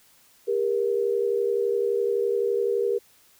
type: tone pair together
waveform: sine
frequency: 401.3 / 473.1 Hz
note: G4 / A#4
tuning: +41 / +26 cents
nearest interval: minor third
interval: 285 cents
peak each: -24 dBFS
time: 0.47-2.99 s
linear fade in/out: 20 ms
effects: white hiss -58 dBFS RMS until 3.39 s